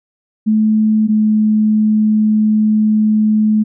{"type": "tone pair in turn", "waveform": "sine", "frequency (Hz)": [216.4, 214.7], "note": ["A3", "A3"], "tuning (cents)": [-29, -42], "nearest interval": "unison", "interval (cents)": 13, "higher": "first", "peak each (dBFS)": -9, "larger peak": "neither", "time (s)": [[0.46, 1.08], [1.08, 3.64]], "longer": "second", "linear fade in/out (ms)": 20, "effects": []}